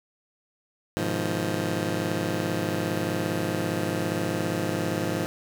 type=chord; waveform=15% pulse; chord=F half-diminished seventh; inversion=first; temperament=just; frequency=104.77 / 125.72 / 157.15 / 174.61 Hz; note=Ab2 / Cb3 / Eb3 / F3; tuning=+16 / +31 / +18 / 0 cents; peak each=-25 / -29 / -26 / -24 dBFS; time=0.97-5.26 s; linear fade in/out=0 ms; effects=none